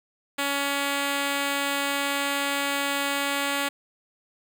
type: tone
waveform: 5% pulse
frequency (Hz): 281.2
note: C#4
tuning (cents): +25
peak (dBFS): -13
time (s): 0.38-3.69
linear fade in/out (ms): 10
effects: none